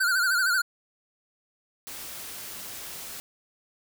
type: tone with vibrato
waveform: square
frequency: 1469 Hz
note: F#6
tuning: 13 cents flat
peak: -22 dBFS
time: 0-0.62 s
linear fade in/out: 10 ms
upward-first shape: sine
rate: 13 Hz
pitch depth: 99 cents each way
type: noise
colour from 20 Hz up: white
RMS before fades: -39 dBFS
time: 1.87-3.2 s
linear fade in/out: 0 ms
effects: none